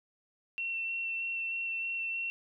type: tone with vibrato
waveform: sine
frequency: 2708 Hz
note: E7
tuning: 46 cents sharp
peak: -32 dBFS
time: 0.58-2.3 s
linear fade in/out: 0 ms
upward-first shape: square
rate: 3.2 Hz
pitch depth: 8 cents each way
effects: none